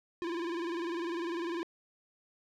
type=tone with vibrato; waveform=square; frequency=340.6 Hz; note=F4; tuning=43 cents flat; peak=-34 dBFS; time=0.22-1.63 s; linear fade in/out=0 ms; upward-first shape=square; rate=20 Hz; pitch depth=69 cents each way; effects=low-pass 4000 Hz 12 dB/octave + 12-bit